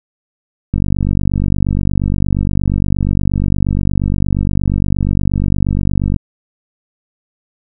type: click train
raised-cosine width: 5 ms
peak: -3 dBFS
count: 264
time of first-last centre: 0.74-6.163 s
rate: 48.5 Hz
effects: none